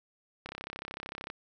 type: click train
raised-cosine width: 0.3 ms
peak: -23 dBFS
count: 29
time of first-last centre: 0.46-1.301 s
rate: 33.3 Hz
effects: none